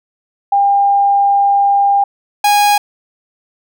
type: tone pair in turn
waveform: sine / 45% pulse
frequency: 801 / 823.5 Hz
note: G5 / G#5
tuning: +37 / -15 cents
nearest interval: unison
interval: 48 cents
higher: second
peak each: -8 dBFS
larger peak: neither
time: 0.52-2.04 / 2.44-2.78 s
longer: first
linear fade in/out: 5 ms
effects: none